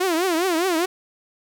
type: tone with vibrato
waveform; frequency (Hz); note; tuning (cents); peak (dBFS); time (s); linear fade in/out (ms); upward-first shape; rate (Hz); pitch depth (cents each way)
sawtooth; 349.2; F4; 0; -15; 0-0.86; 10; triangle; 4.9; 200
effects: none